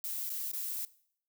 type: noise with dropouts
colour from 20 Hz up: violet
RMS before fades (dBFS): -37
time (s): 0.04-0.85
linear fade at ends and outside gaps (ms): 1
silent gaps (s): 0.295-0.301 / 0.516-0.534
effects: noise-tail reverb RT60 0.6 s tail -19 dB re dry